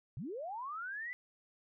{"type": "linear sweep", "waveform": "sine", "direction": "up", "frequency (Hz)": [101.7, 2021], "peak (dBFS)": -39, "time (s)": [0.17, 1.13], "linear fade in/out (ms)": 0, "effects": []}